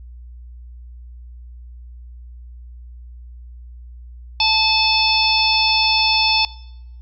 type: harmonic tone with a mistuned harmonic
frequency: 880 Hz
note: A5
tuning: in tune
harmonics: 1 / 3 / 4 / 5 / 6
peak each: -20 / -20 / -20 / -20 / -20 dBFS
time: 4.4-6.45 s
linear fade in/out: 2 ms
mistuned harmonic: 3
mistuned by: -31 cents
effects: noise-tail reverb RT60 0.9 s tail -22 dB re dry + added 60 Hz sine -35 dBFS peak until 7.01 s